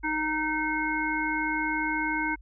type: harmonic tone with a mistuned harmonic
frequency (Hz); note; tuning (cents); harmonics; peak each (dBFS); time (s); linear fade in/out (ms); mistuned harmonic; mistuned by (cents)
309.5; D#4; -9; 1 / 3 / 5 / 7; -31 / -31 / -31 / -31; 0.03-2.36; 20; 5; -17
effects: added 50 Hz sine -46 dBFS peak until 2.41 s